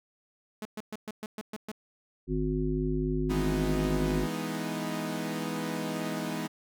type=tone bursts; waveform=sawtooth; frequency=214.5 Hz; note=A3; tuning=44 cents flat; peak=-31 dBFS; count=8; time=0.62-1.716 s; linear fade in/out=2 ms; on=32 ms; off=120 ms
type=harmonic tone; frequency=51.91 Hz; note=G#1; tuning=in tune; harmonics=1 / 3 / 5 / 7; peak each=-32 / -32 / -32 / -32 dBFS; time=2.27-4.28 s; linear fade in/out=50 ms
type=chord; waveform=sawtooth; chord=E major seventh; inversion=none; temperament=equal; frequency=164.81 / 207.7 / 246.9 / 311.1 Hz; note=E3 / G#3 / B3 / D#4; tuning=0 / 0 / 0 / 0 cents; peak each=-33 dBFS; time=3.29-6.48 s; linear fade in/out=20 ms
effects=none